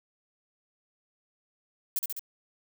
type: noise with echo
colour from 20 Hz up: violet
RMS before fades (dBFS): -28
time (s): 1.96-1.99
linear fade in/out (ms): 2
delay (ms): 68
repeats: 3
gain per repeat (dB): -3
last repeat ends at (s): 2.194
effects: none